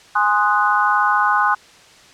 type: chord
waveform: sine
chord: Ab dominant seventh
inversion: none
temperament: equal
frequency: 830.6 / 1046.5 / 1244.5 / 1480 Hz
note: Ab5 / C6 / Eb6 / Gb6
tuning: 0 / 0 / 0 / 0 cents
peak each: -19 dBFS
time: 0.15-1.55 s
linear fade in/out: 10 ms
effects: white hiss -46 dBFS RMS until 2.13 s + low-pass 6000 Hz 12 dB/octave